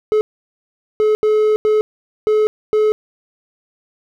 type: tone bursts at uneven times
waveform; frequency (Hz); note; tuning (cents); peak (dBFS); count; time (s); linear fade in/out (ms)
triangle; 428.5; A4; -46; -9; 6; 0.12-0.21 / 1-1.15 / 1.23-1.56 / 1.65-1.81 / 2.27-2.47 / 2.73-2.92; 0
effects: none